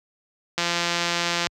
click train, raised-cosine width 0.2 ms, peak -6 dBFS, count 154, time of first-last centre 0.58-1.47 s, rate 172 Hz, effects high-pass 60 Hz 12 dB/octave

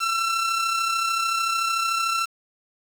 sawtooth tone with amplitude modulation, 1345 Hz, E6, 34 cents sharp, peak -16 dBFS, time 0-2.26 s, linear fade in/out 20 ms, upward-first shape sine, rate 33.5 Hz, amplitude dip 40%, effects low-pass 9000 Hz 12 dB/octave + 7-bit

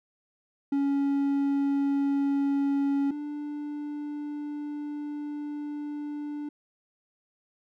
triangle tone pair in turn, 279.6 / 294.4 Hz, C#4 / D4, +15 / +4 cents, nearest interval minor second, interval 89 cents, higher second, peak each -21 / -30 dBFS, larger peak first, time 0.72-3.11 / 3.11-6.49 s, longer second, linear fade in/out 5 ms, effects none

